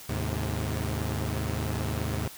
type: tone cluster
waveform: sawtooth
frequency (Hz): 77.1 / 106.2 / 131.1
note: D#2 / G#2 / C3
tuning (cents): -15 / +39 / +4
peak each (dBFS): -28 / -28 / -31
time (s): 0.09-2.28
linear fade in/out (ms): 5
effects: white hiss -46 dBFS RMS until 2.37 s